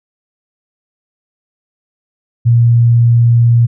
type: tone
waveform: sine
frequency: 118 Hz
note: A#2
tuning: 22 cents sharp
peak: -5 dBFS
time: 2.45-3.67 s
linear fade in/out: 20 ms
effects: none